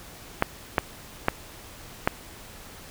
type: clicks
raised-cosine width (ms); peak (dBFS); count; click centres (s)
0.5; -4; 4; 0.424 / 0.782 / 1.284 / 2.075
effects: pink hiss -45 dBFS RMS until 2.9 s